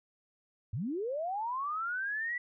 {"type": "linear sweep", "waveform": "sine", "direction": "up", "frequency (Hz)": [88, 1975.5], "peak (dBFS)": -32, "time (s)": [0.73, 2.38], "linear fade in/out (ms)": 5, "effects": []}